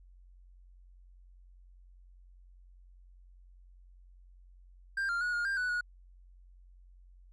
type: tone with pitch steps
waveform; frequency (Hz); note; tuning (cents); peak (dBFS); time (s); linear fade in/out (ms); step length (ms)
triangle; 1589 / 1394 / 1456 / 1424 / 1593 / 1484 / 1453; G6 / F6 / F#6 / F6 / G6 / F#6 / F#6; +23 / -4 / -28 / +33 / +27 / +5 / -32; -28; 4.97-5.81; 5; 120
effects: added 45 Hz sine -54 dBFS peak until 7.32 s + resampled to 24000 Hz